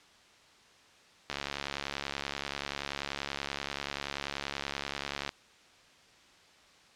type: click train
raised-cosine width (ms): 0.2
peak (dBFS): -16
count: 282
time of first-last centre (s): 1.3-5.291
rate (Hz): 70.4
effects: white hiss -59 dBFS RMS until 6.95 s + low-pass 5000 Hz 12 dB/octave